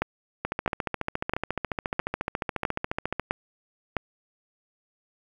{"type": "two click trains", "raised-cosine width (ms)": 0.5, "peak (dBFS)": [-9, -12], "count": [7, 40], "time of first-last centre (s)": [[0.02, 3.967], [0.45, 3.196]], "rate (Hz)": [1.52, 14.2], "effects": ["8-bit"]}